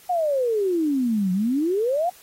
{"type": "exponential two-way sweep", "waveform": "sine", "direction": "down then up", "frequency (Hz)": [740, 178.8, 740], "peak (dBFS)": -19, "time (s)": [0.09, 2.1], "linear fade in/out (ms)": 10, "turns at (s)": 1.32, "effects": ["white hiss -50 dBFS RMS until 2.22 s", "AAC 48 kbps"]}